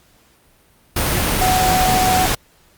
sine tone in noise, 743 Hz, F#5, 7 cents sharp, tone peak -15 dBFS, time 1.41-2.26 s, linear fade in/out 5 ms, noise pink, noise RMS -18 dBFS, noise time 0.96-2.35 s, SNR 0 dB, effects pink hiss -54 dBFS RMS until 2.77 s + Opus 48 kbps

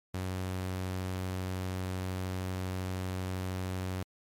sawtooth tone, 92.8 Hz, F#2, 6 cents sharp, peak -29 dBFS, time 0.14-4.03 s, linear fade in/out 5 ms, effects MP3 64 kbps

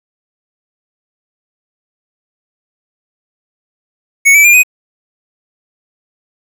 square tone with pitch steps, 2217 / 2307 / 2401 / 2499 Hz, C#7 / D7 / D7 / D#7, 0 / -31 / +38 / +7 cents, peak -4 dBFS, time 4.25-4.634 s, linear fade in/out 20 ms, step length 96 ms, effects 7-bit

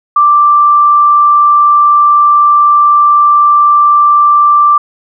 sine tone, 1176 Hz, D6, 2 cents sharp, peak -3 dBFS, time 0.16-4.78 s, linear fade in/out 5 ms, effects none

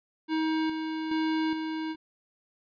square tone with tremolo, 316.8 Hz, D#4, 31 cents sharp, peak -26 dBFS, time 0.28-1.96 s, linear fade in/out 50 ms, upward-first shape square, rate 1.2 Hz, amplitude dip 45%, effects resampled to 11025 Hz

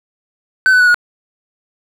triangle tone with pitch steps, 1525 / 1498.8 / 1473.1 / 1447.7 Hz, G6 / F#6 / F#6 / F#6, -48 / +22 / -8 / -38 cents, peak -5 dBFS, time 0.66-0.944 s, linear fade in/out 0 ms, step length 71 ms, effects none

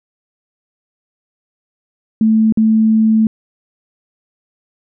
sine tone with dropouts, 220 Hz, A3, in tune, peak -8 dBFS, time 2.21-3.27 s, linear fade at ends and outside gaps 2 ms, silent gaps 2.524-2.573 s, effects none

